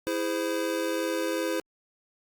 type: chord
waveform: square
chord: E augmented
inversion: none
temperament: just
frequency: 329.6 / 412 / 515 Hz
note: E4 / G#4 / B#4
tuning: 0 / -14 / -28 cents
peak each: -31 / -35 / -31 dBFS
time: 0.07-1.6 s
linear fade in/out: 0 ms
effects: Opus 48 kbps